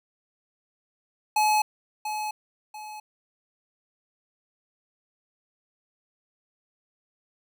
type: tone with echo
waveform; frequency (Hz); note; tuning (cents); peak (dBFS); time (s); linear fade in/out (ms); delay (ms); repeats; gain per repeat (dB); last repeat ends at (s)
square; 852; G#5; +44; -20; 1.36-1.62; 5; 690; 2; -9; 3
effects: none